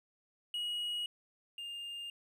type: tone pair in turn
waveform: triangle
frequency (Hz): 2900 / 2811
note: F#7 / F7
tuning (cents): -35 / +11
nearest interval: minor second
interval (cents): 54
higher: first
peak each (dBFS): -33 / -39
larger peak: first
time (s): 0.54-1.06 / 1.58-2.1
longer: neither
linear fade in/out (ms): 2
effects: none